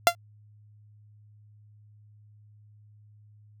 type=tone with exponential decay; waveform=sawtooth; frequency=689 Hz; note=F5; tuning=24 cents flat; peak=-7 dBFS; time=0.07-0.15 s; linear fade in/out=0 ms; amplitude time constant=16 ms; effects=added 105 Hz sine -52 dBFS peak until 3.6 s